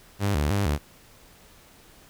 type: tone with vibrato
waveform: sawtooth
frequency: 86 Hz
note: F2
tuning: 26 cents flat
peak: -18 dBFS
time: 0.19-0.79 s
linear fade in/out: 50 ms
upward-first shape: square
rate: 3.2 Hz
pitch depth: 270 cents each way
effects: pink hiss -53 dBFS RMS until 2.09 s